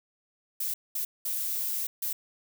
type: noise bursts at uneven times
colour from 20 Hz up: violet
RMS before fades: -31 dBFS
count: 4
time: 0.6-0.74 / 0.95-1.05 / 1.25-1.87 / 2.02-2.13 s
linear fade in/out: 5 ms
effects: none